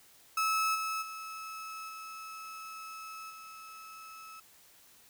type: tone with level steps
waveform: 35% pulse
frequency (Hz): 1299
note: E6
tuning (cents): -26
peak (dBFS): -26 / -31 / -39 / -41 / -45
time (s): 0.37-4.4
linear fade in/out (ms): 5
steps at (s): 0.74 / 1.01 / 1.88 / 3.29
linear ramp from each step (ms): 20
effects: white hiss -60 dBFS RMS until 5.09 s